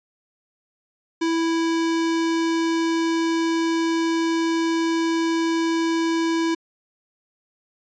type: tone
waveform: square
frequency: 329.6 Hz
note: E4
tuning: in tune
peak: -20 dBFS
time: 1.21-6.55 s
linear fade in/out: 10 ms
effects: resampled to 16000 Hz